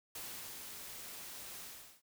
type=noise with ADSR envelope; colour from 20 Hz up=white; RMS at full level=-45 dBFS; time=0.15-2.02 s; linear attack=4 ms; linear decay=420 ms; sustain=-3 dB; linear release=390 ms; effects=none